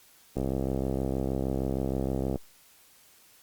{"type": "click train", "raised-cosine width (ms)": 2, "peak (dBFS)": -16, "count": 133, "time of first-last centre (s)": [0.37, 2.358], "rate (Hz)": 66.4, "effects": ["white hiss -58 dBFS RMS until 3.42 s", "Opus 48 kbps"]}